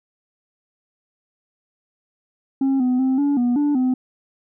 sine tone with pitch steps, 269.9 / 251.8 / 262 / 285.6 / 243.3 / 291.7 / 255.5 Hz, C#4 / B3 / C4 / D4 / B3 / D4 / C4, -46 / +34 / +2 / -48 / -26 / -12 / -41 cents, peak -13 dBFS, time 2.61-3.94 s, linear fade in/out 5 ms, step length 190 ms, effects tanh soft clip ceiling -15 dBFS

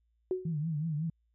sine tone with exponential decay, 370 Hz, F#4, in tune, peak -25 dBFS, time 0.31-0.58 s, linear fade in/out 1 ms, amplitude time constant 57 ms
sine tone with vibrato, 156.3 Hz, D#3, 8 cents sharp, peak -30 dBFS, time 0.45-1.1 s, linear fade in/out 5 ms, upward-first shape triangle, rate 5.4 Hz, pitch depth 140 cents each way
effects added 57 Hz sine -70 dBFS peak until 1.34 s

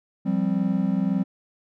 triangle chord, F suspended second, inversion none, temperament just, 174.61 / 196.44 / 261.9 Hz, F3 / G3 / C4, 0 / +4 / +2 cents, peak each -24 / -21 / -25 dBFS, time 0.25-1.24 s, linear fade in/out 20 ms, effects none

